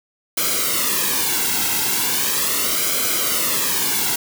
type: noise with flanger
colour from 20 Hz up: white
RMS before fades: -20 dBFS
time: 0.37-4.16 s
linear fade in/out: 5 ms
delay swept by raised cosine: 1.1 to 1.7 ms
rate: 0.38 Hz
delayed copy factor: -0.75
effects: none